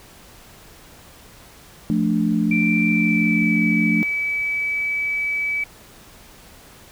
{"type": "chord", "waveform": "sine", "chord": "D minor", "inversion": "first", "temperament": "equal", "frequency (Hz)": [174.61, 220, 293.7], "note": ["F3", "A3", "D4"], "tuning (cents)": [0, 0, 0], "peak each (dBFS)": [-22, -19, -23], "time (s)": [1.9, 4.03], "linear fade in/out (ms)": 0}
{"type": "tone with pitch glide", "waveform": "sine", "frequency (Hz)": [2349, 2293], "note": ["D7", "D7"], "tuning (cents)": [0, -42], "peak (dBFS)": -20, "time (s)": [2.51, 5.64], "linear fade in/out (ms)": 5, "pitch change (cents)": -42, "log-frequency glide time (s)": [2.87, 3.6]}
{"effects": ["pink hiss -46 dBFS RMS until 6.91 s"]}